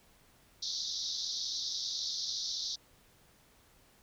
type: band-pass noise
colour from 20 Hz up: pink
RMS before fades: -37 dBFS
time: 0.62-2.76 s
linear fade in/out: 10 ms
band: 3600 to 6000 Hz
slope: 96 dB/octave
effects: pink hiss -64 dBFS RMS until 4.02 s